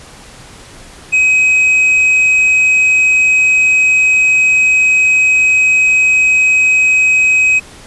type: tone with hard clipping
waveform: sine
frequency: 2532 Hz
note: D#7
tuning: 30 cents sharp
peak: -8 dBFS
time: 1.12-7.6 s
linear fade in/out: 20 ms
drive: 3 dB
effects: pink hiss -36 dBFS RMS until 7.86 s + resampled to 24000 Hz